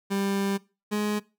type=tone pair in turn; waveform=30% pulse; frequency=197.6 / 209.3 Hz; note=G3 / G#3; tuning=+14 / +14 cents; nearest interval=minor second; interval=100 cents; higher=second; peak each=-22 dBFS; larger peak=neither; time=0.1-0.58 / 0.91-1.2 s; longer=first; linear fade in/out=20 ms; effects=noise-tail reverb RT60 0.3 s tail -22 dB re dry